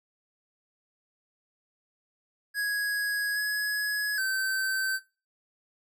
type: tone with pitch steps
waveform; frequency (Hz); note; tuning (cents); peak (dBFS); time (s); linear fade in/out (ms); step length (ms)
square; 1662 / 1681 / 1544; G#6 / G#6 / G6; +1 / +20 / -27; -27; 2.54-5; 50; 820
effects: noise-tail reverb RT60 0.3 s tail -18 dB re dry